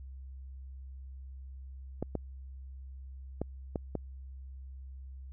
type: clicks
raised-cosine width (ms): 2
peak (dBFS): -19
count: 5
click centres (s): 2.026 / 2.153 / 3.416 / 3.758 / 3.953
effects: added 66 Hz sine -43 dBFS peak until 5.32 s